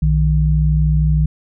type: tone pair together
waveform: sine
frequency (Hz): 61.07 / 154.2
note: B1 / D#3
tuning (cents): -19 / -15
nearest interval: octave + major third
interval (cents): 1604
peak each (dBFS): -14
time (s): 0.02-1.26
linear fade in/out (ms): 5
effects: none